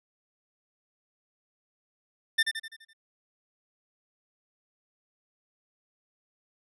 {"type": "tone with echo", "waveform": "25% pulse", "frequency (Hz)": 1795, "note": "A6", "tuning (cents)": 34, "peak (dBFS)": -16, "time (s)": [2.38, 2.43], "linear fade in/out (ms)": 10, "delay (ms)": 84, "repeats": 6, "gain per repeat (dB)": -6, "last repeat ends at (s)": 2.934, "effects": ["low-pass 10000 Hz 12 dB/octave"]}